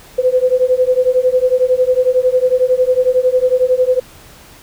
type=beating tone pair; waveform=sine; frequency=502 / 513 Hz; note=B4 / C5; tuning=+28 / -34 cents; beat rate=11 Hz; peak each=-13 dBFS; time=0.18-4 s; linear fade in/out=10 ms; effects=pink hiss -41 dBFS RMS until 4.62 s